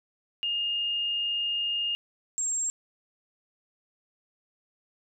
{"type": "tone pair in turn", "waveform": "sine", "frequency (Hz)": [2833, 7494], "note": ["F7", "A#8"], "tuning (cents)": [24, 8], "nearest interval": "octave + perfect fourth", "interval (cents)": 1684, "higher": "second", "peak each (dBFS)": -26, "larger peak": "neither", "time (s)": [[0.43, 1.95], [2.38, 2.7]], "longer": "first", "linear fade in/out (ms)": 0, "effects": []}